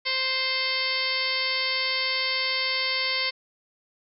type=harmonic tone with a mistuned harmonic; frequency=523.3 Hz; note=C5; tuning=in tune; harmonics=1 / 2 / 3 / 4 / 5 / 6 / 7 / 8 / 9 / 10; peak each=-37 / -36 / -40 / -28 / -36 / -33 / -35 / -37 / -29 / -35 dBFS; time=0.05-3.31 s; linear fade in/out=20 ms; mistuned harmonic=9; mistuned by=-56 cents; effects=none